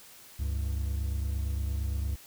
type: tone pair together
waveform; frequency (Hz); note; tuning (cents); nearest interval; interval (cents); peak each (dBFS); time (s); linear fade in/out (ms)
triangle; 69.3 / 98; C#2 / G2; 0 / 0; tritone; 600; -27 / -34; 0.39-2.16; 10
effects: white hiss -52 dBFS RMS until 2.26 s